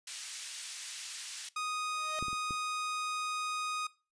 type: band-pass noise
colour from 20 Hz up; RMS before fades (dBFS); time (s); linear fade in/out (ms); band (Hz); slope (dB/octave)
white; -43; 0.07-1.49; 5; 2100 to 9000; 12
type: tone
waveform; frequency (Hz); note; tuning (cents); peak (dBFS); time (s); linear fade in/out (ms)
sawtooth; 1244.5; D#6; 0; -30; 1.56-3.87; 5
type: tone with exponential growth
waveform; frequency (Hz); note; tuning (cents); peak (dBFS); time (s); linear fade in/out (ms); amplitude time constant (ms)
sawtooth; 622.3; D#5; 0; -32; 1.85-2.19; 0; 72
type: clicks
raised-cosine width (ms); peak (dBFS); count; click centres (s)
3; -26 / -32 / -35 / -29; 4; 2.226 / 2.283 / 2.33 / 2.508
effects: noise-tail reverb RT60 0.3 s tail -20 dB re dry + resampled to 22050 Hz